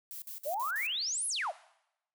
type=noise bursts; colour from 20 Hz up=violet; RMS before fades=-43 dBFS; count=5; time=0.11-0.868 s; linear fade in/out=0 ms; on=110 ms; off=52 ms
type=exponential two-way sweep; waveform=sine; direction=up then down; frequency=545 to 11175 to 545 Hz; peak=-31 dBFS; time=0.45-1.52 s; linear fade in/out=20 ms; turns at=1.27 s
effects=noise-tail reverb RT60 0.8 s tail -18 dB re dry